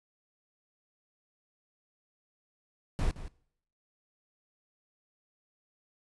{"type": "noise with echo", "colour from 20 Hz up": "brown", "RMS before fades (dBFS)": -28, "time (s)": [2.99, 3.11], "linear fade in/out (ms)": 0, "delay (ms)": 170, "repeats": 1, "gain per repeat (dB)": -13, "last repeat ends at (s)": 3.28, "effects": ["noise-tail reverb RT60 0.7 s tail -22 dB re dry", "resampled to 24000 Hz"]}